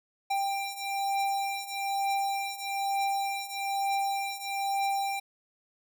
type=beating tone pair; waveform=square; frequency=789 / 790.1 Hz; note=G5 / G5; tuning=+11 / +13 cents; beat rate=1.1 Hz; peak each=-34 / -31 dBFS; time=0.3-5.2 s; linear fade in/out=10 ms; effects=none

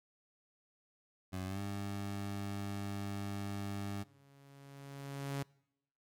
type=tone with pitch glide; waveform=20% pulse; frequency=93.3 to 100 Hz; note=F#2 to G2; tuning=+15 to +35 cents; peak=-33 dBFS; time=1.32-4.04 s; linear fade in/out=20 ms; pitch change=+120 cents; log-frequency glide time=1.46-1.6 s
type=tone with exponential growth; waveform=sawtooth; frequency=139.2 Hz; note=C#3; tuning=8 cents sharp; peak=-31 dBFS; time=3.68-5.43 s; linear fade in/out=5 ms; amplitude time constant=380 ms
effects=noise-tail reverb RT60 0.8 s tail -25 dB re dry + MP3 96 kbps

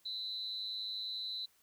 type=tone with amplitude modulation; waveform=sine; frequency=3997 Hz; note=B7; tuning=20 cents sharp; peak=-34 dBFS; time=0.05-1.46 s; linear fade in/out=10 ms; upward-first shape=sine; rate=211 Hz; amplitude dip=80%; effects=white hiss -70 dBFS RMS until 1.62 s

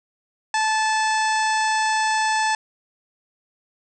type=harmonic tone with a mistuned harmonic; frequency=872 Hz; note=A5; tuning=16 cents flat; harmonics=1 / 2 / 3 / 4 / 5 / 6 / 7 / 8 / 9 / 10; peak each=-20 / -24 / -31 / -35 / -35 / -33 / -36 / -40 / -36 / -38 dBFS; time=0.54-2.55 s; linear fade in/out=2 ms; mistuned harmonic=10; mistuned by=-58 cents; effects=none

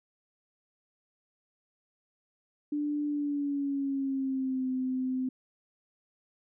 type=tone with pitch glide; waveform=sine; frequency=294.4 to 257.8 Hz; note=D4 to C4; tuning=+4 to -26 cents; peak=-28 dBFS; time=2.72-5.29 s; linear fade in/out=5 ms; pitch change=-230 cents; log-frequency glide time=3.06-4.68 s; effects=none

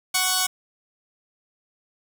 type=tone pair together; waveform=5% pulse; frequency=742.8 / 1113 Hz; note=F#5 / C#6; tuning=+7 / +7 cents; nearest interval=perfect fifth; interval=700 cents; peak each=-11 dBFS; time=0.14-0.47 s; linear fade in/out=10 ms; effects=7-bit

